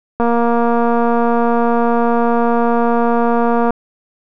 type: click train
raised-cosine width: 1 ms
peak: -3 dBFS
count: 825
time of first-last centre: 0.2-3.706 s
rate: 235 Hz
effects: none